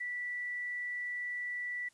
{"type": "tone", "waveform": "sine", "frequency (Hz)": 1962, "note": "B6", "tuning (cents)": -12, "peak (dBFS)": -35, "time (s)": [0, 1.89], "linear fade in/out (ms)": 10, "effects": ["white hiss -68 dBFS RMS until 1.93 s", "resampled to 24000 Hz"]}